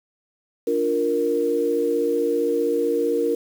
sine chord, Bb major, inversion first, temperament equal, 293.7 / 349.2 / 466.2 Hz, D4 / F4 / Bb4, 0 / 0 / 0 cents, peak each -26 / -26 / -20 dBFS, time 0.67-3.35 s, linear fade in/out 5 ms, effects 7-bit

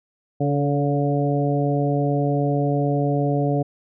harmonic tone with a mistuned harmonic, 142.6 Hz, C#3, 49 cents sharp, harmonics 1 / 2 / 3 / 4 / 5, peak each -21 / -24 / -26 / -27 / -28 dBFS, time 0.4-3.63 s, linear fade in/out 10 ms, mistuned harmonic 3, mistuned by +26 cents, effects none

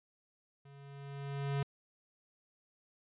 square tone with level ramp, 140 Hz, C#3, 18 cents sharp, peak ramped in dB -55 to -31 dBFS, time 0.65-1.63 s, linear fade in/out 5 ms, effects resampled to 8000 Hz

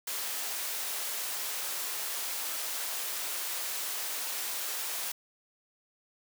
white high-pass noise, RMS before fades -35 dBFS, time 0.07-5.12 s, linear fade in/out 5 ms, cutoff 480 Hz, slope 12 dB/octave, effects none

